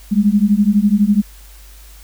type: beating tone pair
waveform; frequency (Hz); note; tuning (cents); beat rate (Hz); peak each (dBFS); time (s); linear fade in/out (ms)
sine; 200 / 212; G3 / G#3; +35 / +36; 12; -13; 0.11-1.22; 20
effects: added 50 Hz sine -38 dBFS peak until 2.03 s + white hiss -45 dBFS RMS until 2.03 s